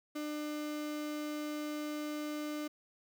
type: tone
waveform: 35% pulse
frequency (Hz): 300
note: D4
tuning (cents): +37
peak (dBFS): -35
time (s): 0.15-2.68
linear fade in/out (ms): 10
effects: none